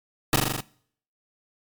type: noise with echo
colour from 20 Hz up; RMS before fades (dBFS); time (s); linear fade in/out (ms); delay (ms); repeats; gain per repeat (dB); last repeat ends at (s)
pink; -19; 0.33-0.36; 2; 41; 6; -2; 0.606
effects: noise-tail reverb RT60 0.6 s tail -22 dB re dry + MP3 96 kbps